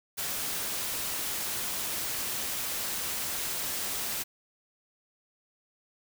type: noise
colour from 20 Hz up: white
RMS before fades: -33 dBFS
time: 0.17-4.24 s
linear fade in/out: 20 ms
effects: none